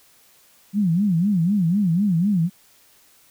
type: tone with vibrato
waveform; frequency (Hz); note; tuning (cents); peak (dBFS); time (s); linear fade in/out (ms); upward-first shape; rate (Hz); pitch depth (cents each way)
sine; 185; F#3; 0; -16; 0.73-2.5; 50; sine; 4; 230
effects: white hiss -55 dBFS RMS until 3.3 s